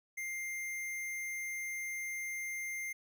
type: tone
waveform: square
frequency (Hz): 2100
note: C7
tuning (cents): +6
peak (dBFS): -38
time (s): 0.17-2.93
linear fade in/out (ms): 10
effects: none